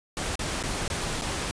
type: noise with dropouts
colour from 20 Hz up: pink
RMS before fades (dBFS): -30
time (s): 0.17-1.51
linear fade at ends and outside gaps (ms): 0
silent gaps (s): 0.355-0.393 / 0.628-0.637 / 0.879-0.901 / 1.213-1.22
effects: resampled to 22050 Hz